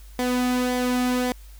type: tone with flanger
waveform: sawtooth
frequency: 249.5 Hz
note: B3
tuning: 18 cents sharp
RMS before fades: -23 dBFS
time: 0.19-1.32 s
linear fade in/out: 0 ms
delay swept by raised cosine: 0.73 to 1.93 ms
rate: 1.8 Hz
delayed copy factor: -0.5
effects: added 50 Hz sine -41 dBFS peak until 1.59 s + white hiss -54 dBFS RMS until 1.59 s